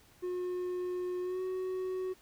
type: tone with pitch glide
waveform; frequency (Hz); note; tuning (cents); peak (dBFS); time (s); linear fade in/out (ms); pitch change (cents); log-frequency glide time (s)
triangle; 360.8 to 372; F#4 to F#4; -44 to +9; -31; 0.22-2.14; 20; +53; 1.22-1.41
effects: pink hiss -62 dBFS RMS until 2.21 s